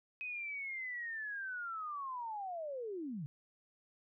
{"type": "linear sweep", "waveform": "sine", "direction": "down", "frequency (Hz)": [2535, 131.2], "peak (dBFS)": -39, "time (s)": [0.21, 3.26], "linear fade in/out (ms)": 0, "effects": []}